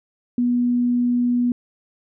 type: tone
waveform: sine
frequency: 243.6 Hz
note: B3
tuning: 24 cents flat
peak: -16 dBFS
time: 0.38-1.52 s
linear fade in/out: 2 ms
effects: none